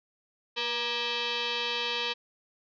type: tone with frequency modulation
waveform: sine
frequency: 230.6 Hz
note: A#3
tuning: 19 cents flat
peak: -28 dBFS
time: 0.56-2.14 s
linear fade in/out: 20 ms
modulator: 712 Hz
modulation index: 5.7
effects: none